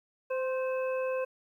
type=harmonic tone with a mistuned harmonic; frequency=518 Hz; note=C5; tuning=17 cents flat; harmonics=1 / 2 / 3 / 5; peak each=-29 / -40 / -44 / -43 dBFS; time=0.3-1.25 s; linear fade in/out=10 ms; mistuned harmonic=2; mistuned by=+26 cents; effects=11-bit